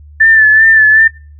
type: tone with vibrato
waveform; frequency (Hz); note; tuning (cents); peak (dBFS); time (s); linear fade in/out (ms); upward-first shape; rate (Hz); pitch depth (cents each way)
sine; 1760; A6; 0; -3; 0.2-1.08; 10; sine; 2.6; 39
effects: noise-tail reverb RT60 0.4 s tail -25 dB re dry + added 74 Hz sine -33 dBFS peak until 1.39 s